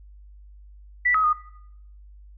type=tone with pitch steps; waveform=sine; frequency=1966 / 1271 / 1229 Hz; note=B6 / D#6 / D#6; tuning=-8 / +36 / -22 cents; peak=-17 dBFS; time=1.05-1.332 s; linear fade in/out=10 ms; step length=94 ms; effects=noise-tail reverb RT60 0.7 s tail -18 dB re dry + added 50 Hz sine -44 dBFS peak until 2.37 s